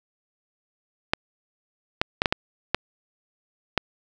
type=clicks; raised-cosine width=0.3 ms; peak=-3 dBFS; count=7; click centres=1.135 / 2.015 / 2.219 / 2.258 / 2.325 / 2.746 / 3.777 s; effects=none